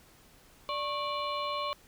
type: harmonic tone with a mistuned harmonic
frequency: 587.3 Hz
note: D5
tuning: in tune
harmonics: 1 / 2 / 4 / 5 / 6 / 7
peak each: -37 / -33 / -43 / -42 / -44 / -44 dBFS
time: 0.69-1.73 s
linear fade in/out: 0 ms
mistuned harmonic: 2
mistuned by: -120 cents
effects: pink hiss -59 dBFS RMS until 1.87 s